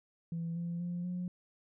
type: tone with pitch steps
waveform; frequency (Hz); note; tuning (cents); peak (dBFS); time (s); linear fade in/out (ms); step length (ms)
sine; 167 / 171 / 175.1 / 179.3; E3 / F3 / F3 / F3; +23 / -36 / +5 / +46; -33; 0.32-1.28; 2; 240
effects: tanh soft clip ceiling -31 dBFS